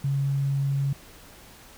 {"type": "tone", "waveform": "sine", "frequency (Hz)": 138.59, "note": "C#3", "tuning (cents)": 0, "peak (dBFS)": -22, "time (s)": [0.04, 0.93], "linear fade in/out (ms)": 5, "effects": ["pink hiss -49 dBFS RMS until 1.77 s"]}